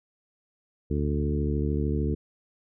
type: harmonic tone with a mistuned harmonic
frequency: 73.42 Hz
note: D2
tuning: in tune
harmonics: 1 / 2 / 3 / 4 / 5 / 6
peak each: -27 / -30 / -32 / -33 / -34 / -35 dBFS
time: 0.9-2.15 s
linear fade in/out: 10 ms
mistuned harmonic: 1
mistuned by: +28 cents
effects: none